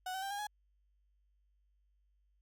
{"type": "tone with pitch steps", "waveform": "35% pulse", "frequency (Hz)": [740, 763, 786.7, 811.2, 836.4], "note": ["F#5", "G5", "G5", "G#5", "G#5"], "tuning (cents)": [0, -47, 6, -41, 12], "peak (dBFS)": -36, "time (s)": [0.06, 0.47], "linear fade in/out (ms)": 5, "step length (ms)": 82, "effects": ["added 50 Hz sine -70 dBFS peak until 2.41 s"]}